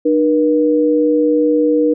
sine tone pair together, 302.5 / 480.2 Hz, D#4 / B4, -49 / -49 cents, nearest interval minor sixth, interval 800 cents, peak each -13 dBFS, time 0.05-1.94 s, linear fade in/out 10 ms, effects none

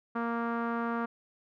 sawtooth tone with low-pass filter, 233.1 Hz, A#3, in tune, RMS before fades -32 dBFS, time 0.15-1.06 s, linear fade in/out 10 ms, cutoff 1300 Hz, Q 3.2, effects none

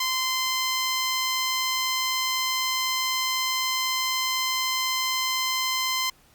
10% pulse tone, 1036 Hz, C6, 17 cents flat, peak -15 dBFS, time 0-6.1 s, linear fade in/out 5 ms, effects pink hiss -58 dBFS RMS until 6.34 s + Opus 48 kbps

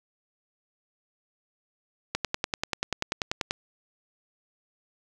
click train, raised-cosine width 0.2 ms, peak -9 dBFS, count 15, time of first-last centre 2.15-3.509 s, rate 10.3 Hz, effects none

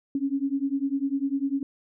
sine beating tone pair, 271.1 / 281.1 Hz, C#4 / C#4, -38 / +24 cents, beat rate 10 Hz, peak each -27 dBFS, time 0.15-1.63 s, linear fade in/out 2 ms, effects none

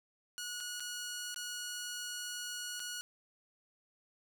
10% pulse tone with dropouts, 1454 Hz, F#6, 31 cents flat, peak -31 dBFS, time 0.38-3.01 s, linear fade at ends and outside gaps 0 ms, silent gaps 0.603-0.607 / 0.798-0.804 / 1.344-1.361 / 2.796-2.801 s, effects none

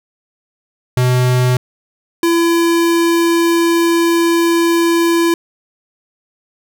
square tone pair in turn, 125.8 / 337.1 Hz, B2 / E4, +32 / +39 cents, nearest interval octave + perfect fourth, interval 1707 cents, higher second, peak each -11 dBFS, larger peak neither, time 0.97-1.57 / 2.23-5.34 s, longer second, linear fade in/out 2 ms, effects none

